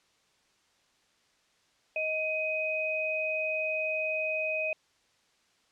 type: tone pair together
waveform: sine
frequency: 628 / 2512 Hz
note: D#5 / D#7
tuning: +16 / +16 cents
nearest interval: 2 octaves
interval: 2400 cents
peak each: -32 / -30 dBFS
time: 1.96-4.73 s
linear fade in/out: 2 ms
effects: white hiss -68 dBFS RMS until 5.71 s + low-pass 6000 Hz 12 dB/octave